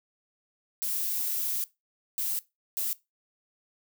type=noise bursts at uneven times; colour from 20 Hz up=violet; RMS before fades=-30 dBFS; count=3; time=0.82-1.64 / 2.18-2.39 / 2.77-2.93 s; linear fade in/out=0 ms; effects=noise-tail reverb RT60 0.2 s tail -19 dB re dry